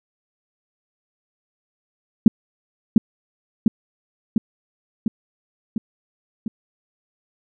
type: tone with echo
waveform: sine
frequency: 221 Hz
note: A3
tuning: 8 cents sharp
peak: -3 dBFS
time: 2.26-2.28 s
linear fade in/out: 2 ms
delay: 700 ms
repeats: 6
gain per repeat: -3 dB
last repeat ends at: 6.48 s
effects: none